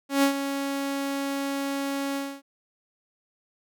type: tone with ADSR envelope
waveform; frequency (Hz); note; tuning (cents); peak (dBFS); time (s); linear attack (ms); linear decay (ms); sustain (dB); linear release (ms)
sawtooth; 277.2; C#4; 0; -13; 0.09-2.42; 140; 97; -10; 260
effects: none